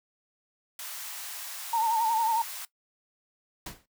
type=high-pass noise; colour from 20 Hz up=white; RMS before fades=-39 dBFS; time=0.79-2.65 s; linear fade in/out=2 ms; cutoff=700 Hz; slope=24 dB/octave
type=tone with vibrato; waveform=sine; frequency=904 Hz; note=A5; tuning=47 cents sharp; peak=-23 dBFS; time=1.73-2.42 s; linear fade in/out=5 ms; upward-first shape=sine; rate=11 Hz; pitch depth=64 cents each way
type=noise with exponential decay; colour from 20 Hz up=pink; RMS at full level=-34 dBFS; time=3.66-3.86 s; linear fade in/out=5 ms; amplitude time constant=42 ms
effects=noise-tail reverb RT60 0.1 s tail -18 dB re dry